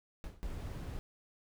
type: noise with exponential decay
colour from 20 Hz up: brown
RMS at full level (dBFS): -38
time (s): 0.24-0.51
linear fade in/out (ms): 0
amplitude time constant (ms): 58
type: noise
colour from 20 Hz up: brown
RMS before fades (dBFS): -41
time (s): 0.43-0.99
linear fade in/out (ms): 0
effects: none